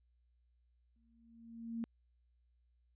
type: tone with exponential growth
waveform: sine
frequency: 229.9 Hz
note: A#3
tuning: 24 cents flat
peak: -35 dBFS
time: 0.96-1.84 s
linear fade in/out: 0 ms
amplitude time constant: 190 ms
effects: added 60 Hz sine -70 dBFS peak until 2.95 s + resampled to 8000 Hz